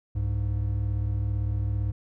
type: tone pair together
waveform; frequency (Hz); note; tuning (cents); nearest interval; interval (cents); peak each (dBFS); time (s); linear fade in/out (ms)
triangle; 64.38 / 102.2; C2 / G#2; -27 / -27; minor sixth; 800; -27 / -24; 0.15-1.92; 10
effects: none